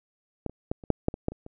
clicks, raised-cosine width 2 ms, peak -15 / -28 / -14 / -30 / -7 / -9 / -21 / -12 / -26 / -28 dBFS, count 10, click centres 0.463 / 0.496 / 0.715 / 0.838 / 0.903 / 1.084 / 1.141 / 1.284 / 1.32 / 1.464 s, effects none

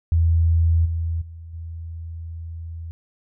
sine tone with level steps, 82.7 Hz, E2, 6 cents sharp, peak -14 / -21 / -35 / -30 dBFS, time 0.12-2.91 s, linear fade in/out 0 ms, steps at 0.85 / 1.21 / 1.53 s, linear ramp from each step 10 ms, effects none

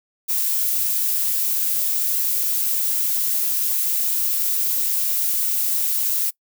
violet noise, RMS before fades -21 dBFS, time 0.28-6.31 s, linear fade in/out 20 ms, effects noise-tail reverb RT60 0.1 s tail -23 dB re dry

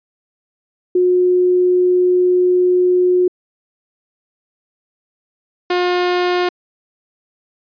sine / sawtooth tone pair in turn, 361.7 / 357.5 Hz, F#4 / F4, -39 / +41 cents, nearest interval unison, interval 20 cents, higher first, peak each -10 dBFS, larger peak neither, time 0.95-3.28 / 5.7-6.49 s, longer first, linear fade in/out 5 ms, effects resampled to 11025 Hz

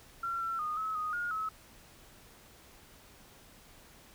sine tone with pitch steps, 1366 / 1348 / 1230 / 1290 / 1244 / 1427 / 1290 Hz, F6 / E6 / D#6 / E6 / D#6 / F6 / E6, -39 / +38 / -20 / -38 / -1 / +37 / -38 cents, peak -32 dBFS, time 0.23-1.49 s, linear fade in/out 5 ms, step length 180 ms, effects pink hiss -57 dBFS RMS until 4.14 s

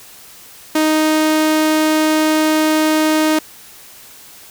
sawtooth tone, 311.1 Hz, D#4, in tune, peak -8 dBFS, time 0.75-3.39 s, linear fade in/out 5 ms, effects white hiss -40 dBFS RMS until 4.5 s

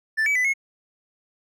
triangle tone with pitch steps, 1765 / 2287 / 2000 / 2173 Hz, A6 / D7 / B6 / C#7, +5 / -47 / +21 / -35 cents, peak -17 dBFS, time 0.17-0.538 s, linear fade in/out 20 ms, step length 92 ms, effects none

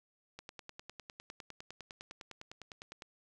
click train, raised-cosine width 0.2 ms, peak -29 dBFS, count 27, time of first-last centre 0.39-3.022 s, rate 9.88 Hz, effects none

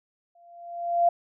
sine tone with exponential growth, 690 Hz, F5, 21 cents flat, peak -15 dBFS, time 0.35-1.09 s, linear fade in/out 5 ms, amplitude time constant 160 ms, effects none

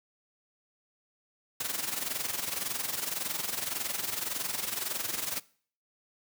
white noise with amplitude modulation, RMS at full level -31 dBFS, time 1.6-5.4 s, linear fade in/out 5 ms, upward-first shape sine, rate 21.8 Hz, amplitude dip 70%, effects noise-tail reverb RT60 0.5 s tail -22 dB re dry + high-pass 100 Hz 12 dB/octave

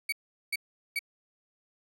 35% pulse tone bursts, 2261 Hz, C#7, 34 cents sharp, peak -26 dBFS, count 3, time 0.09-0.992 s, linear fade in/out 5 ms, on 34 ms, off 400 ms, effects none

